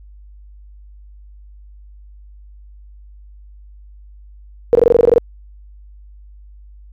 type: tone bursts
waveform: sine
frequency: 475.3 Hz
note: A#4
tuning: 34 cents sharp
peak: -5 dBFS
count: 11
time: 4.73-5.181 s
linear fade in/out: 0 ms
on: 21 ms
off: 22 ms
effects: added 50 Hz sine -38 dBFS peak until 6.92 s